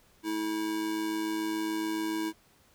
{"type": "tone with amplitude modulation", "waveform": "square", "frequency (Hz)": 322.7, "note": "E4", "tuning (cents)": -37, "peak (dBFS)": -28, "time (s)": [0.23, 2.33], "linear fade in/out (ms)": 50, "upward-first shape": "sine", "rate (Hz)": 107, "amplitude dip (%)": 50, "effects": ["pink hiss -63 dBFS RMS until 2.74 s"]}